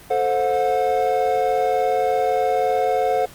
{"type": "chord", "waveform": "triangle", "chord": "F# diminished", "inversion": "first", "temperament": "equal with one note detuned", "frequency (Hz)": [440, 523.3, 725.2], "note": ["A4", "C5", "F#5"], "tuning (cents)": [0, 0, -35], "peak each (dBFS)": [-21, -20, -18], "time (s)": [0.1, 3.26], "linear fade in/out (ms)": 10, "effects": ["pink hiss -44 dBFS RMS until 3.34 s", "Opus 32 kbps"]}